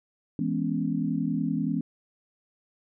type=chord; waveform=sine; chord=C# minor seventh; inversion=first; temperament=equal; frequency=164.81 / 207.7 / 246.9 / 277.2 Hz; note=E3 / G#3 / B3 / C#4; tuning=0 / 0 / 0 / 0 cents; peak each=-30 / -31 / -30 / -30 dBFS; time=0.39-1.81 s; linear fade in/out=2 ms; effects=none